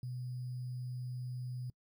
sine tone with sample-and-hold, 125.3 Hz, B2, 25 cents sharp, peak -38 dBFS, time 0.03-1.7 s, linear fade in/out 2 ms, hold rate 4900 Hz, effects noise-tail reverb RT60 0.1 s tail -24 dB re dry

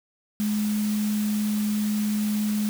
sine tone in noise, 210.8 Hz, G#3, 26 cents sharp, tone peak -22 dBFS, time 0.4-2.69 s, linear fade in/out 0 ms, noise white, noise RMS -37 dBFS, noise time 0.4-2.69 s, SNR +12 dB, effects none

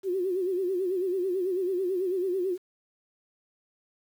sine tone with vibrato, 370 Hz, F#4, in tune, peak -25 dBFS, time 0.03-2.58 s, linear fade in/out 50 ms, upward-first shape sine, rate 9.1 Hz, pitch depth 96 cents each way, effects 9-bit

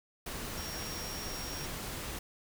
sine tone in noise, 5588 Hz, F8, in tune, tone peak -43 dBFS, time 0.57-1.66 s, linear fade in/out 5 ms, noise pink, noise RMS -40 dBFS, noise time 0.26-2.19 s, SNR -6 dB, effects none

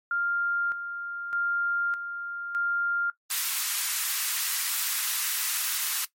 sine tone with tremolo, 1398 Hz, F6, 1 cent sharp, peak -24 dBFS, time 0.11-3.1 s, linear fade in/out 2 ms, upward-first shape square, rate 0.82 Hz, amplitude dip 60%
white high-pass noise, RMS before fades -28 dBFS, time 3.3-6.05 s, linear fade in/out 5 ms, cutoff 1100 Hz, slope 24 dB/octave
effects noise-tail reverb RT60 0.1 s tail -17 dB re dry + MP3 64 kbps

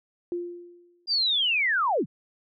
sine tone with exponential decay, 349.2 Hz, F4, in tune, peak -25 dBFS, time 0.32-1.06 s, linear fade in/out 1 ms, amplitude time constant 160 ms
sine linear sweep, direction down, 4857 to 105.1 Hz, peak -21 dBFS, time 1.07-2.06 s, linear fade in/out 50 ms
effects none

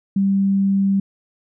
sine tone, 196 Hz, G3, in tune, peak -14 dBFS, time 0.16-1 s, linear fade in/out 5 ms, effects none

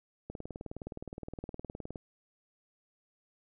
click train, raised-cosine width 2 ms, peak -27 dBFS, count 33, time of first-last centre 0.3-1.958 s, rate 19.3 Hz, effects none

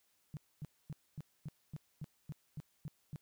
sine tone bursts, 150 Hz, D3, 37 cents sharp, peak -40 dBFS, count 11, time 0.34-3.159 s, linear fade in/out 0 ms, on 29 ms, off 250 ms, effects white hiss -75 dBFS RMS until 3.21 s

